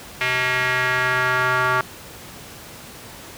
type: tone with band-pass filter sweep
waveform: square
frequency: 127.1 Hz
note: C3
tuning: 50 cents flat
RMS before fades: -20 dBFS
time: 0.21-1.81 s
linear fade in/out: 0 ms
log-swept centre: 2200 to 1300 Hz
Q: 2.7
effects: pink hiss -39 dBFS RMS until 3.37 s + high-pass 60 Hz 12 dB/octave